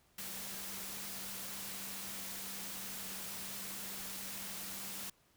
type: tone in noise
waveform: sine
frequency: 194.2 Hz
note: G3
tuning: 16 cents flat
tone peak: -55 dBFS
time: 0.18-5.1 s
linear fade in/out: 5 ms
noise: white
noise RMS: -44 dBFS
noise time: 0.18-5.1 s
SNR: -14 dB
effects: pink hiss -70 dBFS RMS until 5.36 s